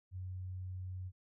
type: tone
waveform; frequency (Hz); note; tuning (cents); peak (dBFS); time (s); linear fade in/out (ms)
sine; 92.3; F#2; -4; -40; 0.11-1.12; 50
effects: none